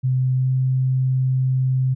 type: tone with pitch glide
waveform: sine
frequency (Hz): 129 to 130.12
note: C3 to C3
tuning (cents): -24 to -9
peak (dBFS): -16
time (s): 0.03-1.95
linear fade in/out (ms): 20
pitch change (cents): +15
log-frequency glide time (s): 0.36-0.49
effects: none